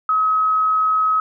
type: tone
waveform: sine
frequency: 1276 Hz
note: D#6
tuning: 43 cents sharp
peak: -14 dBFS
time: 0.09-1.2 s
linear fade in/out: 2 ms
effects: none